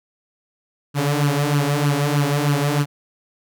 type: tone with flanger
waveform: sawtooth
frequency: 144.5 Hz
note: D3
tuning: 28 cents flat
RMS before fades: -19 dBFS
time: 0.94-2.86 s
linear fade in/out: 50 ms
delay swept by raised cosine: 0.67 to 5.37 ms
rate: 3.2 Hz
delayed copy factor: +0.7
effects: none